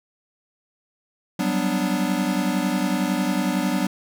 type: chord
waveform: square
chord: G major seventh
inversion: third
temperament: equal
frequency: 185 / 196 / 246.9 / 293.7 Hz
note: F#3 / G3 / B3 / D4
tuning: 0 / 0 / 0 / 0 cents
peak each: -27 dBFS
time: 1.39-3.87 s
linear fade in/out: 5 ms
effects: none